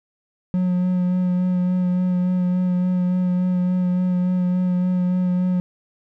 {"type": "tone with vibrato", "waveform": "triangle", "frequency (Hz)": 181.1, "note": "F#3", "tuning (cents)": -37, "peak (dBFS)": -15, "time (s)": [0.54, 5.6], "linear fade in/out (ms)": 0, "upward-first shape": "sine", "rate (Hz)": 3.5, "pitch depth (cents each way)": 16, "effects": []}